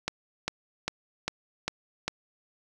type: click train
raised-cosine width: 0.2 ms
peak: -11 dBFS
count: 6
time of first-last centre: 0.08-2.08 s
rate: 2.5 Hz
effects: none